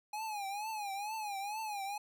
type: tone with vibrato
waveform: square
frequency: 830.6 Hz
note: G#5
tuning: in tune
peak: -38 dBFS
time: 0.13-1.98 s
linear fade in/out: 5 ms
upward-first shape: triangle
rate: 2.2 Hz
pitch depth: 130 cents each way
effects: none